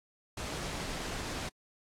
pink noise, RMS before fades -38 dBFS, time 0.37-1.49 s, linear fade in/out 5 ms, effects low-pass 8000 Hz 12 dB/octave + AAC 64 kbps

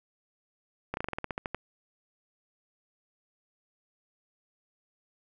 slowing click train, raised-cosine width 0.5 ms, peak -17 dBFS, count 12, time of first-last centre 0.94-1.546 s, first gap 31 ms, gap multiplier 1.11, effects none

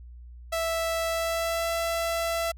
sawtooth tone with pitch glide, 659.3 to 668.1 Hz, E5 to E5, 0 to +23 cents, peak -22 dBFS, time 0.52-2.52 s, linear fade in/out 10 ms, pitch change +23 cents, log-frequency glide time 1.09-1.69 s, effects added 60 Hz sine -42 dBFS peak until 2.57 s

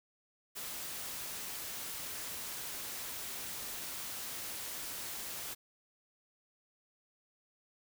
white noise, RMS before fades -42 dBFS, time 0.55-5.55 s, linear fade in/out 20 ms, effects none

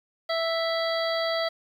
harmonic tone, 659.3 Hz, E5, in tune, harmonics 1 / 2 / 3 / 5 / 6 / 7, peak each -26 / -33 / -33 / -36 / -37 / -35 dBFS, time 0.29-1.49 s, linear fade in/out 10 ms, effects 9-bit

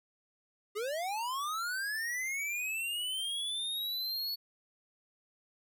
square linear sweep, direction up, 396.7 to 4435 Hz, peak -34 dBFS, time 0.75-4.36 s, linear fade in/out 20 ms, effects none

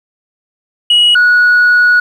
sine tone pair in turn, 2909 / 1461.2 Hz, F#7 / F#6, -30 / -22 cents, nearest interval octave, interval 1192 cents, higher first, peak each -3 dBFS, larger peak neither, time 0.9-1.15 / 1.15-2 s, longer second, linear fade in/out 5 ms, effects tanh soft clip ceiling -3 dBFS + 7-bit

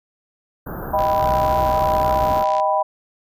pink band-stop noise, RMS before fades -29 dBFS, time 0.66-2.44 s, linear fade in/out 10 ms, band 1600 to 13000 Hz, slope 96 dB/octave
sine chord, Eb augmented, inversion none, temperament equal, 622.3 / 784 / 987.8 Hz, Eb5 / G5 / B5, 0 / 0 / 0 cents, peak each -20 dBFS, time 0.93-2.83 s, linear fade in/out 10 ms
click train, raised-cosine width 0.2 ms, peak -17 dBFS, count 103, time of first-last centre 0.99-2.599 s, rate 63.4 Hz
sawtooth tone with vibrato, 61.74 Hz, B1, in tune, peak -22 dBFS, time 1.22-2.39 s, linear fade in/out 5 ms, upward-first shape sine, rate 14 Hz, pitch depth 260 cents each way
effects resampled to 32000 Hz

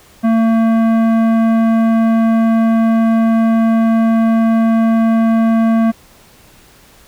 sine tone with tanh clipping, 225.9 Hz, A3, 46 cents sharp, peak -11 dBFS, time 0.23-5.92 s, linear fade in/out 20 ms, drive 14 dB, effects pink hiss -45 dBFS RMS until 7.07 s

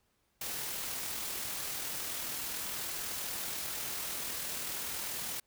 white noise with amplitude modulation, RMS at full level -37 dBFS, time 0.41-5.4 s, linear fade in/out 5 ms, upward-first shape sine, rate 40.4 Hz, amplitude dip 25%, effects pink hiss -75 dBFS RMS until 5.46 s

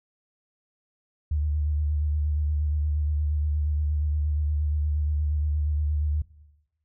sine tone with vibrato, 74.8 Hz, D2, 32 cents sharp, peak -22 dBFS, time 1.31-6.22 s, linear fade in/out 5 ms, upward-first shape square, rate 8.5 Hz, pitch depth 27 cents each way, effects noise-tail reverb RT60 1.0 s tail -19 dB re dry

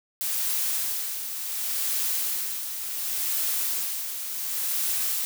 blue noise with tremolo, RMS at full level -26 dBFS, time 0.21-5.25 s, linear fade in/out 0 ms, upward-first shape sine, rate 0.69 Hz, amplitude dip 55%, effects none

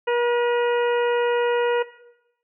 harmonic tone with a mistuned harmonic, 479.5 Hz, A#4, 49 cents sharp, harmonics 1 / 2 / 3 / 4 / 5 / 6, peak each -20 / -26 / -30 / -32 / -34 / -36 dBFS, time 0.07-1.83 s, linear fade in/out 10 ms, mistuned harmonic 5, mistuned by +51 cents, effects noise-tail reverb RT60 0.9 s tail -17 dB re dry

